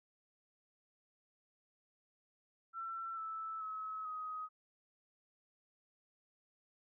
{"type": "tone with pitch steps", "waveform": "sine", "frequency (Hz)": [1344, 1314.8, 1286.3, 1258.3], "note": ["E6", "E6", "E6", "D#6"], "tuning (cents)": [33, -5, -43, 19], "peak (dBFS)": -40, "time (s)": [2.73, 4.49], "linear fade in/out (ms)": 50, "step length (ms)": 440, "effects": []}